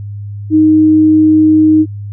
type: tone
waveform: sine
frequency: 311.1 Hz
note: D#4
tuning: in tune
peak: -4 dBFS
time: 0.5-1.86 s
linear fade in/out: 50 ms
effects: added 102 Hz sine -21 dBFS peak until 2.12 s